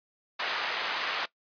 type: band-pass noise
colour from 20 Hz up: pink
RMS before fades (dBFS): -32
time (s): 0.39-1.26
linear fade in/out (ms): 10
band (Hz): 980 to 3900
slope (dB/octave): 12
effects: noise-tail reverb RT60 0.1 s tail -19 dB re dry + resampled to 11025 Hz